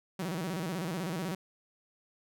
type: tone with vibrato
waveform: sawtooth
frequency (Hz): 174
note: F3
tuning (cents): -6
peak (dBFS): -29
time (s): 0.19-1.35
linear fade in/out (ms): 5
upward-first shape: square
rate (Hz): 16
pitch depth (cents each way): 150
effects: none